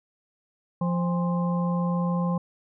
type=harmonic tone with a mistuned harmonic; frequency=174.61 Hz; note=F3; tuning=in tune; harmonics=1 / 3 / 5 / 6; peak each=-23 / -33 / -37 / -34 dBFS; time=0.81-2.38 s; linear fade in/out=5 ms; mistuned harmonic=5; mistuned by=-120 cents; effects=none